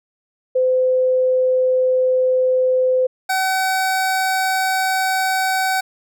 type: tone pair in turn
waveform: sine / 25% pulse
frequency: 512 / 758.7 Hz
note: C5 / F#5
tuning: -38 / +43 cents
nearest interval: perfect fifth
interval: 681 cents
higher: second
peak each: -13 / -13 dBFS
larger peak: neither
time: 0.55-3.07 / 3.29-5.81 s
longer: neither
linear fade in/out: 10 ms
effects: none